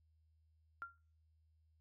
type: tone with exponential decay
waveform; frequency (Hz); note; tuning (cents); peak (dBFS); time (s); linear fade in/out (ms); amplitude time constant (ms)
sine; 1384; F6; -16; -39; 0.82-0.98; 0; 34
effects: noise-tail reverb RT60 0.4 s tail -24 dB re dry + added 79 Hz sine -70 dBFS peak until 1.8 s